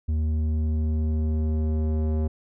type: tone with low-pass filter sweep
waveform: square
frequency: 77.78 Hz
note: D#2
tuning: in tune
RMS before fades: -24 dBFS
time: 0.08-2.28 s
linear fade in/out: 10 ms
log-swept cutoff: 170 to 490 Hz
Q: 0.93
effects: none